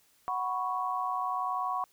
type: chord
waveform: sine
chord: F# suspended fourth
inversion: none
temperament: equal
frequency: 740 / 987.8 / 1108.7 Hz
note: F#5 / B5 / C#6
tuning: 0 / 0 / 0 cents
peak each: -34 / -35 / -32 dBFS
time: 0.28-1.84 s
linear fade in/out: 0 ms
effects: white hiss -66 dBFS RMS until 1.92 s

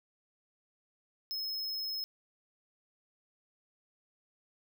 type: tone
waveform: square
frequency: 5170 Hz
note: E8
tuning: 34 cents flat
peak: -35 dBFS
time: 1.31-2.04 s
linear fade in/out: 0 ms
effects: none

